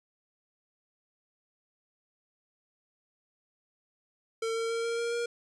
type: tone with pitch steps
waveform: square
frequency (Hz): 452.2 / 456.1 / 460.1 / 464.1 / 468.1 / 472.2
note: A4 / A#4 / A#4 / A#4 / A#4 / A#4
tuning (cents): +47 / -38 / -23 / -8 / +7 / +22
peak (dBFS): -30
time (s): 4.42-5.26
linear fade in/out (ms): 5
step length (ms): 140
effects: resampled to 22050 Hz